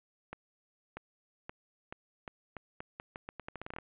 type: accelerating click train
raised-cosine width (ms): 0.5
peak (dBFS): -26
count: 19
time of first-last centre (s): 0.33-3.786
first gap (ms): 640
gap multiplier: 0.82
effects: resampled to 8000 Hz + 9-bit